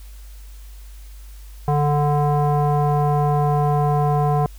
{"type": "tone with low-pass filter", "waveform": "square", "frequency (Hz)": 146.83, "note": "D3", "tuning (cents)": 0, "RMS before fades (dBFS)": -18, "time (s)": [1.68, 4.46], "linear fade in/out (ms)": 0, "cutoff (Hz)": 870, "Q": 6.8, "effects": ["added 50 Hz sine -36 dBFS peak until 4.58 s", "white hiss -51 dBFS RMS until 4.58 s"]}